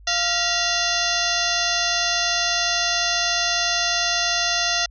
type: harmonic tone with a mistuned harmonic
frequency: 693 Hz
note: F5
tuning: 14 cents flat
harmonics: 1 / 2 / 3 / 4 / 5 / 6 / 7 / 8 / 9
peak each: -28 / -28 / -28 / -28 / -28 / -28 / -28 / -28 / -28 dBFS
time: 0.07-4.86 s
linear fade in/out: 5 ms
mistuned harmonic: 3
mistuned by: -140 cents
effects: added 50 Hz sine -43 dBFS peak until 4.9 s